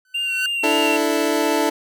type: tone with exponential growth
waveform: 45% pulse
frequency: 1512 Hz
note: F#6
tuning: 37 cents sharp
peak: -20 dBFS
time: 0.05-0.46 s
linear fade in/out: 2 ms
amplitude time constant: 87 ms
type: tone with vibrato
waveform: triangle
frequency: 2768 Hz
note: F7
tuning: 16 cents flat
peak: -19 dBFS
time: 0.14-0.97 s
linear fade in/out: 10 ms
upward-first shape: sine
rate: 3.5 Hz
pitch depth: 25 cents each way
type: chord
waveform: 25% pulse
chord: D suspended second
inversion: none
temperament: equal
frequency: 293.7 / 329.6 / 440 Hz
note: D4 / E4 / A4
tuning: 0 / 0 / 0 cents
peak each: -18 dBFS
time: 0.63-1.7 s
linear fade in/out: 10 ms
effects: none